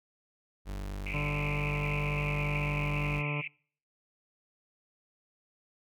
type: tone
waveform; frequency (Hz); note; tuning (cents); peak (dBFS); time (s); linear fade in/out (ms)
40% pulse; 49; G1; 0; -34; 0.65-3.23; 50
type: band-pass noise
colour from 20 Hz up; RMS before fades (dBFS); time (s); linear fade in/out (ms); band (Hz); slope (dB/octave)
white; -38; 1.06-3.48; 10; 2200 to 2600; 96
type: harmonic tone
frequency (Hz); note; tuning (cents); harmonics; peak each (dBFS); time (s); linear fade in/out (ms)
146.83; D3; 0; 1 / 2 / 3 / 4 / 5 / 6 / 7 / 8 / 9; -32 / -42 / -43 / -43 / -50 / -48 / -43 / -53 / -52; 1.13-3.42; 20
effects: noise-tail reverb RT60 0.5 s tail -25 dB re dry